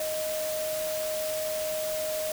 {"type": "tone in noise", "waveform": "sine", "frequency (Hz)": 622.3, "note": "D#5", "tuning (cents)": 0, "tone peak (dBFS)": -29, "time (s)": [0, 2.32], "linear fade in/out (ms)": 2, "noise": "white", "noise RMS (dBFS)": -36, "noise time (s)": [0, 2.32], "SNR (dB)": 4, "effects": []}